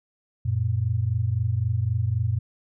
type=tone pair together; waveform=sine; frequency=92.7 / 116.54 Hz; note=F#2 / A#2; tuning=+4 / 0 cents; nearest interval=major third; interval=396 cents; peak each=-25 / -23 dBFS; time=0.45-2.39 s; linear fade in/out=10 ms; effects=none